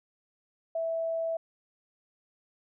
sine tone, 657 Hz, E5, 6 cents flat, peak -28 dBFS, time 0.75-1.37 s, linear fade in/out 5 ms, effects none

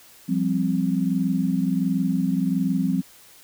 sine chord, F suspended second, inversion none, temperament equal, 174.61 / 196 / 261.6 Hz, F3 / G3 / C4, 0 / 0 / 0 cents, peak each -24 dBFS, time 0.28-3.02 s, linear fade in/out 20 ms, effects white hiss -50 dBFS RMS until 3.43 s

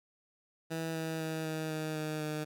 15% pulse tone with pitch steps, 162.7 / 161.02 / 159.35 / 157.7 / 156.07 / 154.46 / 152.86 Hz, E3 / E3 / D#3 / D#3 / D#3 / D#3 / D#3, -22 / -40 / +42 / +24 / +6 / -12 / -30 cents, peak -28 dBFS, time 0.7-2.45 s, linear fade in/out 20 ms, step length 250 ms, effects none

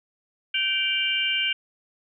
sine tone cluster, 1547 / 2342 / 2822 / 3098 Hz, G6 / D7 / F7 / G7, -23 / -5 / +17 / -21 cents, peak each -31 / -26 / -26 / -28 dBFS, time 0.54-1.53 s, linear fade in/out 5 ms, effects none

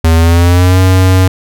square tone with pitch glide, 81.6 to 93.19 Hz, E2 to F#2, -17 to +13 cents, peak -5 dBFS, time 0.04-1.28 s, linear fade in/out 5 ms, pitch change +230 cents, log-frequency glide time 0.15-0.79 s, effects none

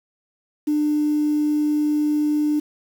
sine tone, 299.2 Hz, D4, 32 cents sharp, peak -16 dBFS, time 0.67-2.6 s, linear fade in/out 10 ms, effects tanh soft clip ceiling -13 dBFS + 7-bit

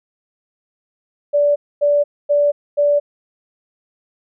sine tone bursts, 581 Hz, D5, 19 cents flat, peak -11 dBFS, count 4, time 1.33-3 s, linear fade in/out 20 ms, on 230 ms, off 250 ms, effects none

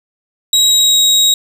30% pulse tone with pitch glide, 3832 to 3801 Hz, A#7 to A#7, +47 to +33 cents, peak -5 dBFS, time 0.53-1.34 s, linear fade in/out 2 ms, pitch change -14 cents, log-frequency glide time 0.68-0.99 s, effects none

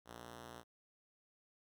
5% pulse ring-modulated tone, 117.1 Hz, A#2, 8 cents sharp, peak -36 dBFS, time 0.05-0.64 s, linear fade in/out 50 ms, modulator 29.6 Hz, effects none

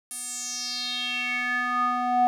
square tone with band-pass filter sweep, 246.9 Hz, B3, in tune, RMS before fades -27 dBFS, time 0.11-2.27 s, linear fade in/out 0 ms, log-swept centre 10000 to 720 Hz, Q 5.1, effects none

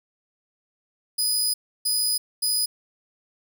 20% pulse tone bursts at uneven times, 4978 Hz, D#8, in tune, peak -15 dBFS, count 3, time 1.18-1.54 / 1.85-2.18 / 2.42-2.66 s, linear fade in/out 10 ms, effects none

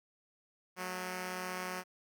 5% pulse tone pair together, 183.14 / 220 Hz, F#3 / A3, -17 / 0 cents, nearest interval minor third, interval 317 cents, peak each -27 / -36 dBFS, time 0.76-1.84 s, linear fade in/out 50 ms, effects none

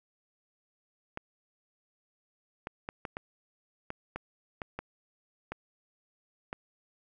clicks, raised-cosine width 0.5 ms, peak -21 dBFS, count 11, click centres 1.174 / 2.671 / 2.889 / 3.052 / 3.169 / 3.904 / 4.16 / 4.618 / 4.79 / 5.52 / 6.529 s, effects none

